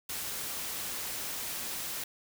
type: noise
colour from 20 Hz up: white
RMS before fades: -37 dBFS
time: 0.09-2.04 s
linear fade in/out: 5 ms
effects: none